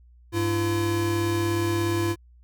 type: tone pair together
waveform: square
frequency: 100.7 / 338.9 Hz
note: G2 / E4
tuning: +47 / +48 cents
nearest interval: octave + major sixth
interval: 2101 cents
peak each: -27 / -25 dBFS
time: 0.32-2.16 s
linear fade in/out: 50 ms
effects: added 60 Hz sine -50 dBFS peak until 2.43 s